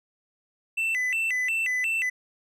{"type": "tone with vibrato", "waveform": "triangle", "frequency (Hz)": 2314, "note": "D7", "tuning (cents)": -26, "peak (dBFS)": -22, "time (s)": [0.77, 2.1], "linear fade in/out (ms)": 10, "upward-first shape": "square", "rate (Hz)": 2.8, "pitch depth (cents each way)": 250, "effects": []}